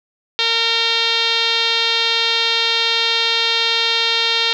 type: tone with low-pass filter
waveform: 5% pulse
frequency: 458.7 Hz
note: A#4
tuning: 28 cents flat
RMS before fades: -17 dBFS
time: 0.39-4.53 s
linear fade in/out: 0 ms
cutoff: 3800 Hz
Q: 3.6
effects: none